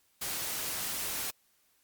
white noise, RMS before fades -35 dBFS, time 0.21-1.31 s, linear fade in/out 10 ms, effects white hiss -70 dBFS RMS until 1.83 s + Opus 48 kbps

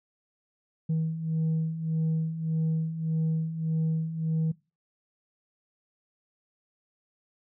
sine beating tone pair, 159 / 160.7 Hz, D#3 / E3, +38 / -44 cents, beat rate 1.7 Hz, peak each -30 / -25 dBFS, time 0.89-4.52 s, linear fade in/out 10 ms, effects noise-tail reverb RT60 0.3 s tail -23 dB re dry + tanh soft clip ceiling -22 dBFS

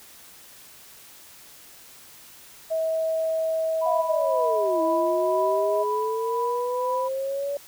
sine tone with pitch glide, 644 to 635.1 Hz, E5 to D#5, -41 to +35 cents, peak -22 dBFS, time 2.7-5.84 s, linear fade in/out 20 ms, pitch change -24 cents, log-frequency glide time 3.85-5.17 s
sine tone with tremolo, 987.8 Hz, B5, in tune, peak -24 dBFS, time 3.81-7.09 s, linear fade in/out 20 ms, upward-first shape triangle, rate 2 Hz, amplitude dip 55%
sine linear two-way sweep, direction down then up, 723 to 325.3 to 572 Hz, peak -25 dBFS, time 3.86-7.57 s, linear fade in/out 2 ms, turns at 4.82 s
effects white hiss -48 dBFS RMS until 7.67 s

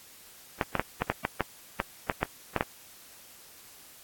clicks, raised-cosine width 0.5 ms, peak -9 dBFS, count 12, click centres 0.612 / 0.753 / 0.796 / 1.02 / 1.1 / 1.251 / 1.407 / 1.801 / 2.098 / 2.23 / 2.563 / 2.609 s, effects white hiss -52 dBFS RMS until 4.03 s + AAC 64 kbps

